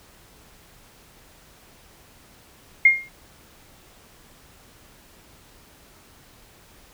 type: tone with exponential decay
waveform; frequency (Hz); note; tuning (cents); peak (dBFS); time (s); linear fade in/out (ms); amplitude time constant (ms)
sine; 2128; C7; +29; -7; 2.85-3.09; 5; 51
effects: pink hiss -52 dBFS RMS until 6.93 s